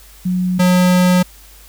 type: tone pair in turn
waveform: sine / square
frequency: 182.2 / 180.94 Hz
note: F#3 / F#3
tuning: -26 / -38 cents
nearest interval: unison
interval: 12 cents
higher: first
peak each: -14 / -10 dBFS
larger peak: second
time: 0.25-0.59 / 0.59-1.23 s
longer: second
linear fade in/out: 10 ms
effects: added 50 Hz sine -42 dBFS peak until 1.68 s + white hiss -44 dBFS RMS until 1.68 s